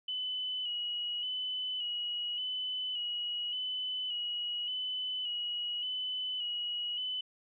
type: tone with vibrato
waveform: sine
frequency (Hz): 2960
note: F#7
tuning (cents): 0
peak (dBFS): -33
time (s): 0.08-7.21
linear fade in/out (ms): 5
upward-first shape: square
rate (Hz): 0.87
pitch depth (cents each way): 30
effects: none